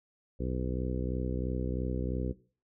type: harmonic tone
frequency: 63 Hz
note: B1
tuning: 35 cents sharp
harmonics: 1 / 2 / 3 / 4 / 5 / 6 / 7 / 8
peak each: -34 / -37 / -39 / -40 / -41 / -42 / -42 / -43 dBFS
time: 0.39-2.33 s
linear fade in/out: 20 ms
effects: noise-tail reverb RT60 0.4 s tail -19 dB re dry